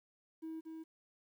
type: tone with echo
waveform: triangle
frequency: 321.3 Hz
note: E4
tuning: 44 cents flat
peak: -38 dBFS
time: 0.42-0.61 s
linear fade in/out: 20 ms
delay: 230 ms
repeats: 1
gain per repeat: -4 dB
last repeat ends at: 0.84 s
effects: tanh soft clip ceiling -37 dBFS + 12-bit